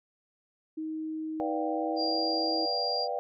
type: tone with pitch glide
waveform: sine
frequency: 314.7 to 324.5 Hz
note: D#4 to E4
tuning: +20 to -27 cents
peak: -32 dBFS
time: 0.77-2.66 s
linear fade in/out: 10 ms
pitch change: +53 cents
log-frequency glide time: 1.62-2.19 s
type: chord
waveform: sine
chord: G dominant seventh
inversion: first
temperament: just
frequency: 490 / 588 / 705.6 / 784 Hz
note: B4 / D5 / F5 / G5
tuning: -14 / +2 / +18 / 0 cents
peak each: -35 dBFS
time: 1.4-3.19 s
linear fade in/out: 0 ms
type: tone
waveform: sine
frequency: 4774 Hz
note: D8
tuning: 28 cents sharp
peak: -30 dBFS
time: 1.96-3.08 s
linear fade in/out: 50 ms
effects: none